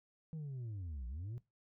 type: linear two-way sweep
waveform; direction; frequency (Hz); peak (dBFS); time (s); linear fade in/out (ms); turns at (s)
sine; down then up; 162.8 to 56.5 to 126.2; -38; 0.33-1.38; 0; 1.07
effects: noise-tail reverb RT60 0.2 s tail -19 dB re dry + tanh soft clip ceiling -40 dBFS